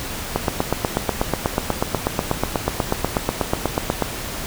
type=click train; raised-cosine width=1 ms; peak=-3 dBFS; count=31; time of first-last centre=0.36-4.023 s; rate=8.19 Hz; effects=pink hiss -29 dBFS RMS until 4.46 s